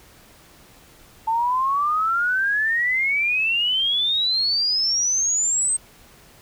sine exponential sweep, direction up, 883 to 8410 Hz, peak -18 dBFS, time 1.27-5.77 s, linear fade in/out 10 ms, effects pink hiss -50 dBFS RMS until 6.41 s

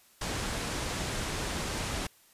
pink low-pass noise, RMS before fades -34 dBFS, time 0.21-2.07 s, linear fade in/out 5 ms, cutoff 9600 Hz, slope 24 dB/octave, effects white hiss -61 dBFS RMS until 2.33 s + resampled to 32000 Hz

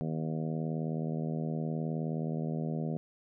harmonic tone, 79.2 Hz, D#2, 31 cents sharp, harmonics 2 / 3 / 4 / 5 / 6 / 7 / 8 / 9, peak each -33 / -37 / -45 / -43 / -45 / -46 / -47 / -49 dBFS, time 0.01-2.97 s, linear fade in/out 0 ms, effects none

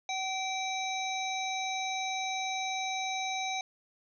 harmonic tone with a mistuned harmonic, 775 Hz, G5, 20 cents flat, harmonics 1 / 3 / 5 / 7 / 8, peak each -34 / -37 / -38 / -51 / -42 dBFS, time 0.09-3.61 s, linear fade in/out 2 ms, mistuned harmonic 1, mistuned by -42 cents, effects none

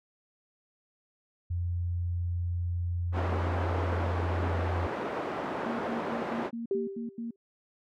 sine tone, 87.31 Hz, F2, in tune, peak -28 dBFS, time 1.5-4.87 s, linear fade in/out 10 ms
pink band-pass noise, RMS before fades -34 dBFS, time 3.12-6.51 s, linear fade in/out 50 ms, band 290 to 1200 Hz, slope 12 dB/octave
sine tone bursts, 232.1 Hz, A#3, 7 cents flat, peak -33 dBFS, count 8, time 5.66-7.309 s, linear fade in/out 5 ms, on 130 ms, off 87 ms
sine tone with exponential decay, 392 Hz, G4, in tune, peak -24 dBFS, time 6.71-7.36 s, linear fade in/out 2 ms, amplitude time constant 140 ms
effects none

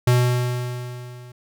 square tone with level ramp, 123.47 Hz, B2, in tune, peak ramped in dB -13 to -40 dBFS, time 0.07-1.32 s, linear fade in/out 5 ms, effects none

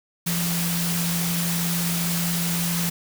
sine tone in noise, 171.2 Hz, F3, 34 cents flat, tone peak -24 dBFS, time 0.26-2.9 s, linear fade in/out 10 ms, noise white, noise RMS -27 dBFS, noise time 0.26-2.9 s, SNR 0 dB, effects none

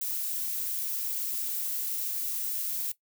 violet noise, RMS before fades -32 dBFS, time 0.01-2.92 s, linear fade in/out 5 ms, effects noise-tail reverb RT60 0.1 s tail -17 dB re dry

